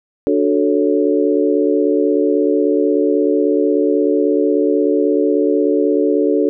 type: chord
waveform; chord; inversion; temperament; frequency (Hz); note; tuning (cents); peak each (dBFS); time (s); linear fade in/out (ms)
sine; D major seventh; none; equal with one note detuned; 293.7 / 370 / 440 / 556.3; D4 / F#4 / A4 / C#5; 0 / 0 / 0 / +6; -16 / -18 / -16 / -21; 0.27-6.49; 0
effects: none